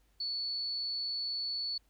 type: tone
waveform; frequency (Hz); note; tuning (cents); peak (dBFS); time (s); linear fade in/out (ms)
sine; 4438; C#8; +1; -33; 0.2-1.78; 5
effects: added 50 Hz sine -68 dBFS peak until 1.89 s + pink hiss -73 dBFS RMS until 1.89 s